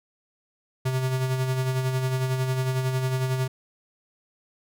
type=tone with tremolo; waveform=square; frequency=130 Hz; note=C3; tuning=11 cents flat; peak=-22 dBFS; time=0.85-3.48 s; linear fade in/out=10 ms; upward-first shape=sine; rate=11 Hz; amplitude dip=45%; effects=none